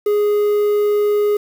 triangle tone with quantisation, 415.3 Hz, G#4, in tune, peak -11 dBFS, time 0.06-1.37 s, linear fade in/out 5 ms, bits 6, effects none

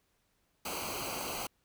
pink noise with comb filter, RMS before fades -38 dBFS, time 0.65-1.47 s, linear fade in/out 5 ms, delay 0.56 ms, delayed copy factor -0.8, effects pink hiss -75 dBFS RMS until 1.64 s

